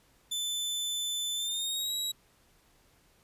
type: tone with pitch glide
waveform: sawtooth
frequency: 3520 to 3861 Hz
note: A7 to B7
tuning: 0 to -40 cents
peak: -28 dBFS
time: 0.31-2.12 s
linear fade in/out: 10 ms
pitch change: +160 cents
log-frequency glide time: 1.35-1.94 s
effects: pink hiss -65 dBFS RMS until 3.23 s + resampled to 32000 Hz